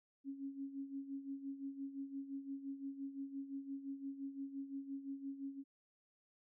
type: tone with tremolo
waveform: sine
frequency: 274.9 Hz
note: C#4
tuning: 14 cents flat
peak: -40 dBFS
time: 0.24-5.64 s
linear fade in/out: 50 ms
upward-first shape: sine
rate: 5.8 Hz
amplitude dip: 70%
effects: none